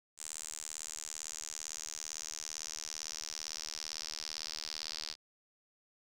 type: tone with band-pass filter sweep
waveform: sawtooth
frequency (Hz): 77.78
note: D#2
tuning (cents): 0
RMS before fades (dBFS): -43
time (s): 0.17-5.16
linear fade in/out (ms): 50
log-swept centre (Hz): 7700 to 4800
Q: 4.5
effects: none